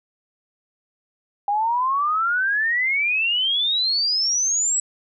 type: exponential sweep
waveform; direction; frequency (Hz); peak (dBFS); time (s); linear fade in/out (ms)
sine; up; 800 to 7902; -18; 1.48-4.8; 2
effects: none